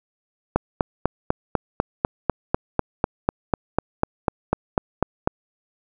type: click train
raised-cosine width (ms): 1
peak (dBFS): -3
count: 20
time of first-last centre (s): 0.56-5.275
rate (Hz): 4.03
effects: none